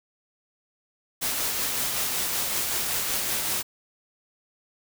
white noise with tremolo, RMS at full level -26 dBFS, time 1.21-3.63 s, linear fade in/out 20 ms, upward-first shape triangle, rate 5.3 Hz, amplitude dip 30%, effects none

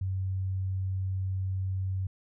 sine tone, 94.7 Hz, F#2, 41 cents sharp, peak -28 dBFS, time 0.01-2.07 s, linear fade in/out 5 ms, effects none

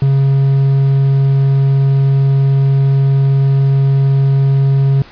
triangle tone, 136.8 Hz, C#3, 23 cents flat, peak -6 dBFS, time 0.02-5.02 s, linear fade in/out 2 ms, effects pink hiss -39 dBFS RMS until 5.11 s + resampled to 11025 Hz

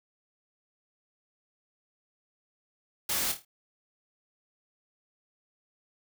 white noise with echo, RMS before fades -30 dBFS, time 3.09-3.32 s, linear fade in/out 5 ms, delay 26 ms, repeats 5, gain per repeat -7 dB, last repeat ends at 3.45 s, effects none

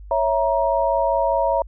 sine chord, A# diminished, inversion first, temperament equal with one note detuned, 554.4 / 659.3 / 944.3 Hz, C#5 / E5 / A#5, 0 / 0 / +22 cents, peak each -21 dBFS, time 0.11-1.62 s, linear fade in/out 2 ms, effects added 50 Hz sine -36 dBFS peak until 1.67 s

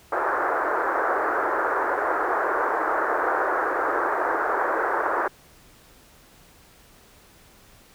white band-pass noise, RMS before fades -24 dBFS, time 0.12-5.28 s, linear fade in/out 5 ms, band 330 to 1600 Hz, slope 48 dB/octave, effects pink hiss -53 dBFS RMS until 7.94 s

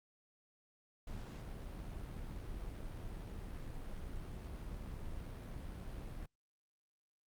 brown noise with amplitude modulation, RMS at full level -44 dBFS, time 1.07-6.26 s, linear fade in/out 5 ms, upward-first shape sine, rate 76.8 Hz, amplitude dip 25%, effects Opus 48 kbps

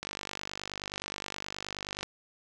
click train, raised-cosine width 0.2 ms, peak -18 dBFS, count 100, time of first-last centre 0.03-2.03 s, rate 49.5 Hz, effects none

